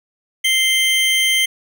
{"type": "tone pair together", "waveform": "square", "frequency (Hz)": [2093, 3133], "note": ["C7", "G7"], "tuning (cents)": [0, -2], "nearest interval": "perfect fifth", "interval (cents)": 698, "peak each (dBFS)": -17, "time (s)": [0.44, 1.46], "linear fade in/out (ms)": 10, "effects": []}